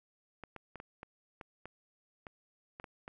clicks, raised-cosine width 0.5 ms, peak -30 dBFS, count 11, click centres 0.437 / 0.563 / 0.757 / 0.801 / 1.031 / 1.412 / 1.656 / 2.268 / 2.799 / 2.842 / 3.079 s, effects none

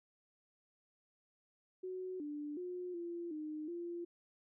sine tone with pitch steps, 370.4 / 295 / 359.7 / 343.3 / 306.4 / 344.8 Hz, F#4 / D4 / F#4 / F4 / D#4 / F4, +2 / +8 / -49 / -30 / -27 / -22 cents, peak -40 dBFS, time 1.83-4.05 s, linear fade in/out 10 ms, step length 370 ms, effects none

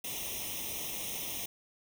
white noise with comb filter, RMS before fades -38 dBFS, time 0.04-1.46 s, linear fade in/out 5 ms, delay 0.33 ms, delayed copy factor +1, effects none

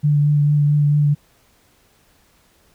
sine tone with vibrato, 146.83 Hz, D3, in tune, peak -12 dBFS, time 0.03-1.15 s, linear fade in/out 20 ms, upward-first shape triangle, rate 4.5 Hz, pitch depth 20 cents each way, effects pink hiss -57 dBFS RMS until 2.74 s

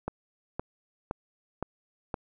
click train, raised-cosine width 1 ms, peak -17 dBFS, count 5, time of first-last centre 0.08-2.142 s, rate 1.94 Hz, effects none

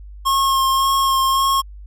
square tone with vibrato, 1078 Hz, C#6, 49 cents flat, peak -15 dBFS, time 0.25-1.62 s, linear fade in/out 20 ms, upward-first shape sine, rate 1.8 Hz, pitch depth 16 cents each way, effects added 50 Hz sine -34 dBFS peak until 1.86 s

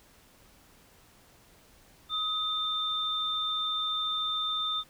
sine tone pair together, 1262 / 3587 Hz, D#6 / A7, +24 / +33 cents, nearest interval octave + tritone, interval 1809 cents, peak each -34 / -29 dBFS, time 2.09-4.84 s, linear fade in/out 50 ms, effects pink hiss -59 dBFS RMS until 4.89 s

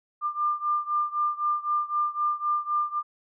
sine beating tone pair, 1195 / 1198.9 Hz, D6 / D6, +30 / +35 cents, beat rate 3.9 Hz, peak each -26 / -28 dBFS, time 0.21-3.03 s, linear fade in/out 50 ms, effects none

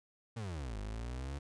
35% pulse exponential two-way sweep, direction down then up, 120 to 50 to 72.2 Hz, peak -37 dBFS, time 0.36-1.39 s, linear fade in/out 10 ms, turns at 0.78 s, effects resampled to 22050 Hz

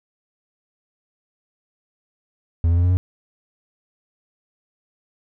triangle tone with pitch steps, 83.4 / 85.35 / 87.34 / 89.39 / 91.48 Hz, E2 / F2 / F2 / F2 / F#2, +21 / -39 / +1 / +41 / -19 cents, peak -12 dBFS, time 2.64-2.97 s, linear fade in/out 0 ms, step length 66 ms, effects none

